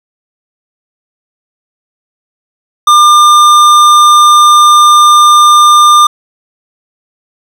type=tone with hard clipping; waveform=sine; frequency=1200 Hz; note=D6; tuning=37 cents sharp; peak=-3 dBFS; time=2.87-6.07 s; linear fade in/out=5 ms; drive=14 dB; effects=none